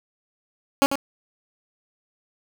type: tone with echo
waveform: 15% pulse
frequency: 277.2 Hz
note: C#4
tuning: in tune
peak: -8 dBFS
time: 0.82-0.86 s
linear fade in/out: 0 ms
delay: 95 ms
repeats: 1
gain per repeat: -8 dB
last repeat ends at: 0.955 s
effects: none